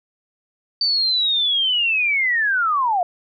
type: linear sweep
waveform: sine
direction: down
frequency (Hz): 4604 to 676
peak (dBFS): -16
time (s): 0.81-3.03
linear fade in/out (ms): 2
effects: none